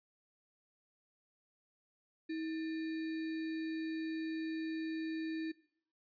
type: tone with sample-and-hold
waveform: sine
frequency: 320.1 Hz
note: D#4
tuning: 49 cents sharp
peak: -36 dBFS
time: 2.29-5.52 s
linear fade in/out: 10 ms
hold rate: 2100 Hz
effects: noise-tail reverb RT60 0.6 s tail -20 dB re dry + resampled to 11025 Hz